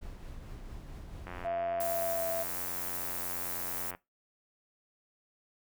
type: noise with tremolo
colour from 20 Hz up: brown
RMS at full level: -43 dBFS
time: 0.01-1.48 s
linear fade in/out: 20 ms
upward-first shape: triangle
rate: 4.5 Hz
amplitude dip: 35%
type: click train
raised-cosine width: 0.5 ms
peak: -27 dBFS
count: 240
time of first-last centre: 1.27-3.949 s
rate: 89.2 Hz
type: tone with pitch glide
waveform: sine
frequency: 680 to 664.5 Hz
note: F5 to E5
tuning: -46 to +14 cents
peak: -31 dBFS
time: 1.44-2.44 s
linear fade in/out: 20 ms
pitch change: -40 cents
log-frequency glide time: 1.78-2.26 s
type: noise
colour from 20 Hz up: violet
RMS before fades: -37 dBFS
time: 1.8-3.91 s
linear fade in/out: 5 ms
effects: noise-tail reverb RT60 0.2 s tail -20 dB re dry